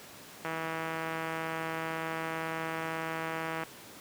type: click train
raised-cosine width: 0.5 ms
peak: -20 dBFS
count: 517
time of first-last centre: 0.45-3.635 s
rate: 162 Hz
effects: pink hiss -49 dBFS RMS until 4 s + high-pass 150 Hz 12 dB/octave